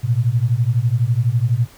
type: beating tone pair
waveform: sine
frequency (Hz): 113 / 125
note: A2 / B2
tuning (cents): +47 / +21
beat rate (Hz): 12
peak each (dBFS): -17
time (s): 0.03-1.67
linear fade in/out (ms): 20
effects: pink hiss -46 dBFS RMS until 1.77 s